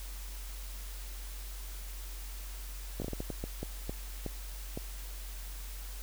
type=slowing click train; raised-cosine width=2 ms; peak=-23 dBFS; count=12; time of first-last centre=3-4.775 s; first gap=19 ms; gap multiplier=1.39; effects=added 46 Hz sine -40 dBFS peak until 6.02 s + white hiss -49 dBFS RMS until 6.02 s